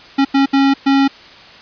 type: tone bursts at uneven times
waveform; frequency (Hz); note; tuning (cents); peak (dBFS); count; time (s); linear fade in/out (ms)
square; 274.1; C#4; -19; -10; 4; 0.18-0.25 / 0.34-0.46 / 0.53-0.74 / 0.86-1.08; 10
effects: white hiss -39 dBFS RMS until 1.61 s + resampled to 11025 Hz